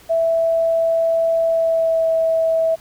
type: tone with pitch glide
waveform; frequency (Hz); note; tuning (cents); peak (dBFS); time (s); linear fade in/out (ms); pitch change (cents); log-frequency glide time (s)
sine; 659.3 to 651.4; E5 to E5; 0 to -21; -14; 0.09-2.76; 20; -21; 1.44-2.09
effects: pink hiss -47 dBFS RMS until 2.8 s